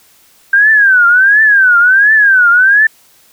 sine tone with vibrato, 1568 Hz, G6, in tune, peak -4 dBFS, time 0.53-2.87 s, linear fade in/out 5 ms, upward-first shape triangle, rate 1.4 Hz, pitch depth 220 cents each way, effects white hiss -47 dBFS RMS until 3.32 s

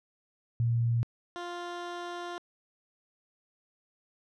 sine / 15% pulse tone pair in turn, 117.2 / 349.7 Hz, A#2 / F4, +10 / +2 cents, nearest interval octave + perfect fifth, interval 1892 cents, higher second, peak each -24 / -30 dBFS, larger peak first, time 0.6-1.03 / 1.36-2.38 s, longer second, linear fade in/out 0 ms, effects low-pass 5000 Hz 12 dB/octave

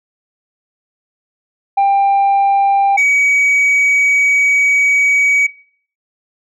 sine tone pair in turn, 793 / 2265 Hz, G5 / C#7, +20 / +37 cents, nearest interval octave + tritone, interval 1817 cents, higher second, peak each -6 dBFS, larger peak neither, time 1.77-2.97 / 2.97-5.47 s, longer second, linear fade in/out 10 ms, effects noise-tail reverb RT60 0.5 s tail -21 dB re dry + tanh soft clip ceiling -8 dBFS

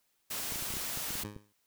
white noise, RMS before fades -37 dBFS, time 0.3-1.24 s, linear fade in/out 10 ms
clicks, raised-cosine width 3 ms, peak -31 dBFS, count 11, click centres 0.522 / 0.559 / 0.624 / 0.705 / 0.739 / 0.769 / 0.974 / 1.106 / 1.154 / 1.236 / 1.364 s
15% pulse tone with exponential decay, 103.83 Hz, G#2, in tune, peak -30 dBFS, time 1.24-1.53 s, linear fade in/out 5 ms, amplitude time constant 61 ms
effects white hiss -75 dBFS RMS until 1.66 s

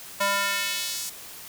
square tone with high-pass filter sweep, 199.5 Hz, G3, 31 cents sharp, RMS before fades -27 dBFS, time 0.2-1.1 s, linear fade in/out 10 ms, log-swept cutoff 770 to 6800 Hz, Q 1.1, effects white hiss -42 dBFS RMS until 1.48 s

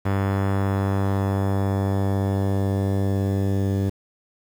sawtooth tone with low-pass filter sweep, 98 Hz, G2, in tune, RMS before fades -22 dBFS, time 0.05-3.9 s, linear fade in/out 10 ms, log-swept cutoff 1600 to 420 Hz, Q 1.1, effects 7-bit

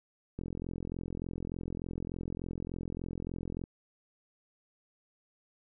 click train, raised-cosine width 3 ms, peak -25 dBFS, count 142, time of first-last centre 0.39-3.639 s, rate 43.4 Hz, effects none

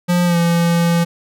square tone with pitch glide, 176.2 to 170.1 Hz, F3 to F3, +16 to -45 cents, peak -13 dBFS, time 0.08-1.05 s, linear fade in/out 20 ms, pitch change -61 cents, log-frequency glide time 0.25-0.37 s, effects none

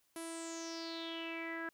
sawtooth tone with low-pass filter sweep, 330 Hz, E4, 2 cents sharp, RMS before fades -43 dBFS, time 0.16-1.69 s, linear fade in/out 2 ms, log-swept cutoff 11000 to 1600 Hz, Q 6.9, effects white hiss -75 dBFS RMS until 1.73 s

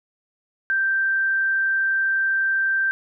sine tone, 1568 Hz, G6, in tune, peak -18 dBFS, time 0.7-2.91 s, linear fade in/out 0 ms, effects none

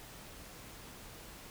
silence, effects pink hiss -51 dBFS RMS until 1.5 s

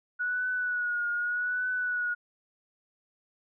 sine tone with vibrato, 1463 Hz, F#6, 20 cents flat, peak -27 dBFS, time 0.19-2.15 s, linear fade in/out 20 ms, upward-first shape triangle, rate 0.83 Hz, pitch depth 48 cents each way, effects none

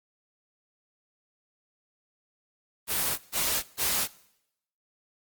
white noise bursts, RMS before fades -27 dBFS, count 3, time 2.87-4.08 s, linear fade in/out 50 ms, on 310 ms, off 140 ms, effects noise-tail reverb RT60 0.8 s tail -21 dB re dry + Opus 24 kbps

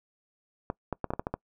clicks, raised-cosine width 1 ms, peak -16 dBFS, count 8, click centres 0.701 / 0.927 / 1.043 / 1.105 / 1.136 / 1.195 / 1.269 / 1.34 s, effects noise-tail reverb RT60 0.1 s tail -24 dB re dry

